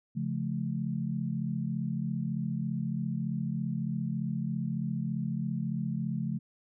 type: chord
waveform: sine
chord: Db augmented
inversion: none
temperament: just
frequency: 138.59 / 173.24 / 216.5 Hz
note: Db3 / F3 / A3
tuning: 0 / -14 / -28 cents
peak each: -34 dBFS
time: 0.15-6.39 s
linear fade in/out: 20 ms
effects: none